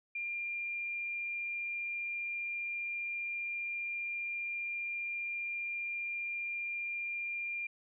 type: tone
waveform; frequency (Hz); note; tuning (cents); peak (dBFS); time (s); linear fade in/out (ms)
sine; 2395; D7; +33; -35; 0.15-7.67; 5
effects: none